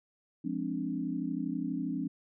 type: chord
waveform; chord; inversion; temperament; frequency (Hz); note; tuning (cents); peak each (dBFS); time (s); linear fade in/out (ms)
sine; D half-diminished seventh; first; equal; 174.61 / 207.7 / 261.6 / 293.7; F3 / Ab3 / C4 / D4; 0 / 0 / 0 / 0; -38 / -39 / -35 / -36; 0.44-2.08; 10
effects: none